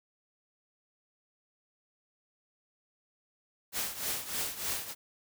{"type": "noise with tremolo", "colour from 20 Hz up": "white", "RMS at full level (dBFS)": -32, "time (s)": [3.72, 4.95], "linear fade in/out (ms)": 50, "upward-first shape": "triangle", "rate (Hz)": 3.3, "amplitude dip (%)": 80, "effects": []}